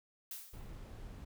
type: noise with exponential decay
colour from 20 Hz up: blue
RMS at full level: -42 dBFS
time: 0.31-0.77 s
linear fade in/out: 2 ms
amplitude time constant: 100 ms
type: noise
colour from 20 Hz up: brown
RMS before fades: -48 dBFS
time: 0.53-1.25 s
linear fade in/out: 10 ms
effects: none